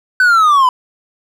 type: linear sweep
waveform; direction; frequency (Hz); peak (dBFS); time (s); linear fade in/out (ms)
triangle; down; 1525 to 987.8; -5; 0.2-0.69; 2
effects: none